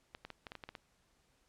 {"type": "clicks", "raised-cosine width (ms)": 0.3, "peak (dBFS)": -29, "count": 9, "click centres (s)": [0.149, 0.25, 0.303, 0.468, 0.519, 0.553, 0.638, 0.69, 0.752], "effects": ["pink hiss -73 dBFS RMS until 1.48 s", "low-pass 10000 Hz 12 dB/octave"]}